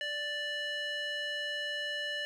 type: tone with band-pass filter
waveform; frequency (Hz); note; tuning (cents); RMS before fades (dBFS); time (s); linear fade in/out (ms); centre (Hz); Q
square; 587.3; D5; 0; -36; 0.01-2.25; 0; 2400; 5.4
effects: none